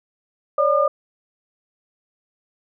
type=tone cluster; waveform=sine; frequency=556 / 596 / 1208 Hz; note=C#5 / D5 / D6; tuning=+5 / +25 / +48 cents; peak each=-19 dBFS; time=0.58-0.88 s; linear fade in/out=5 ms; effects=none